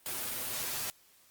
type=noise with comb filter; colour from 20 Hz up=white; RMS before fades=-36 dBFS; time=0.06-0.9 s; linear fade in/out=0 ms; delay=8.1 ms; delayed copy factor=+0.8; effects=white hiss -63 dBFS RMS until 1.3 s + Opus 32 kbps